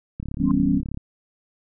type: click train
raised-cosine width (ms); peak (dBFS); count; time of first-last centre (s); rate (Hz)
5; -18; 28; 0.2-0.974; 34.9
type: chord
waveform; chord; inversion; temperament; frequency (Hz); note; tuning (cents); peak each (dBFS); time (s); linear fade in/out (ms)
sine; C# half-diminished seventh; first; equal; 164.81 / 196 / 246.9 / 277.2; E3 / G3 / B3 / C#4; 0 / 0 / 0 / 0; -26 / -22 / -23 / -21; 0.38-0.82; 50
type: tone with exponential growth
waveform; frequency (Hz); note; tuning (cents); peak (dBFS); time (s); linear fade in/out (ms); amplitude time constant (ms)
sine; 1046.5; C6; 0; -27; 0.43-0.51; 1; 16
effects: none